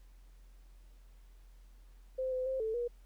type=tone with pitch steps; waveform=sine; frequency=519 / 511 / 526 / 441.3 / 480.1 Hz; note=C5 / C5 / C5 / A4 / B4; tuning=-14 / -41 / +9 / +5 / -49 cents; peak=-32 dBFS; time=2.18-2.88 s; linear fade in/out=10 ms; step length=140 ms; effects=added 43 Hz sine -54 dBFS peak until 3.05 s + pink hiss -71 dBFS RMS until 3.05 s